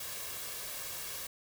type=noise with comb filter; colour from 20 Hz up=white; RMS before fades=-41 dBFS; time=0-1.27 s; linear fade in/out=5 ms; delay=1.8 ms; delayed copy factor=+0.5; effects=none